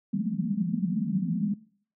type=band-pass noise; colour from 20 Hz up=pink; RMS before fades=-28 dBFS; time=0.13-1.54 s; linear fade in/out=5 ms; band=160 to 240 Hz; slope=96 dB/octave; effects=noise-tail reverb RT60 0.5 s tail -19 dB re dry